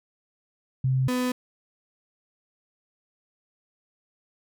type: tone pair in turn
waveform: sine / 35% pulse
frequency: 130.81 / 250.8 Hz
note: C3 / B3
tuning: 0 / +27 cents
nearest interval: major seventh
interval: 1127 cents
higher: second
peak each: -20 / -22 dBFS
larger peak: first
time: 0.84-1.08 / 1.08-1.32 s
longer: neither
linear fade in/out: 5 ms
effects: none